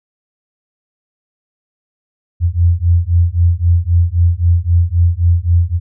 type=beating tone pair; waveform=sine; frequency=84.4 / 88.2 Hz; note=E2 / F2; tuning=+41 / +18 cents; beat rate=3.8 Hz; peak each=-12 dBFS; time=2.4-5.8 s; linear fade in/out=50 ms; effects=none